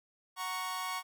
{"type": "chord", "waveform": "sawtooth", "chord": "F# major", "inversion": "none", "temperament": "equal", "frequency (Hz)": [740, 932.3, 1108.7], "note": ["F#5", "A#5", "C#6"], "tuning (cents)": [0, 0, 0], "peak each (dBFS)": [-39, -38, -33], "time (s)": [0.36, 1.03], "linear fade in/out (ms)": 50, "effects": []}